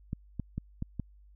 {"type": "clicks", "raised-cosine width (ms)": 5, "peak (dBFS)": -21, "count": 5, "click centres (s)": [0.131, 0.397, 0.58, 0.824, 0.997], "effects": ["added 50 Hz sine -54 dBFS peak until 1.35 s"]}